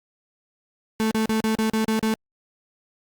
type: tone bursts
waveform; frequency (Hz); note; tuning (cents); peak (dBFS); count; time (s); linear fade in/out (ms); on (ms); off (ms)
35% pulse; 220; A3; 0; -18; 8; 1-2.139; 0; 110; 37
effects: Opus 48 kbps